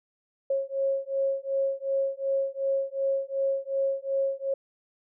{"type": "beating tone pair", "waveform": "sine", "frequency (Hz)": [543, 545.7], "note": ["C#5", "C#5"], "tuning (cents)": [-36, -27], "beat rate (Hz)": 2.7, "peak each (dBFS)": -28, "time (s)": [0.5, 4.54], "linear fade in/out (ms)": 5, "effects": []}